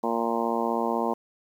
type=harmonic tone; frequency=116 Hz; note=A#2; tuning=8 cents flat; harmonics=2 / 3 / 4 / 5 / 6 / 7 / 8 / 9; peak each=-30 / -32 / -31 / -33 / -33 / -33 / -31 / -34 dBFS; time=0.03-1.14 s; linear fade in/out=10 ms; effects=9-bit